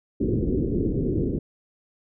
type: low-pass noise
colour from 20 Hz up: white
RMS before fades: -24 dBFS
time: 0.2-1.39 s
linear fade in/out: 10 ms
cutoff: 410 Hz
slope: 48 dB/octave
effects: none